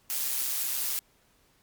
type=noise with amplitude modulation; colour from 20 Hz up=blue; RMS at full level=-28 dBFS; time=0.1-0.99 s; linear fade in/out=0 ms; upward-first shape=sine; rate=131 Hz; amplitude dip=40%; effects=pink hiss -65 dBFS RMS until 1.62 s + MP3 96 kbps